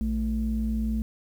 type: tone pair together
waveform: sine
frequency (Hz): 58.27 / 220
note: A#1 / A3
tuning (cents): 0 / 0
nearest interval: octave + major seventh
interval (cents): 2300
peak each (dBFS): -26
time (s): 0.01-1.02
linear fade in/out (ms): 0
effects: tanh soft clip ceiling -18 dBFS + 9-bit